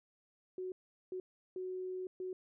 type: tone bursts at uneven times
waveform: sine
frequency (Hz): 370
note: F#4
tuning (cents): 0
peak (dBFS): -38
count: 4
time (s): 0.58-0.72 / 1.12-1.2 / 1.56-2.07 / 2.2-2.33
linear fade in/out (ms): 2
effects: none